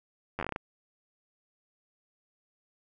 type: slowing click train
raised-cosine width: 0.5 ms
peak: -18 dBFS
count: 9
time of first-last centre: 0.39-0.561 s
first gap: 10 ms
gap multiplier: 1.21
effects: none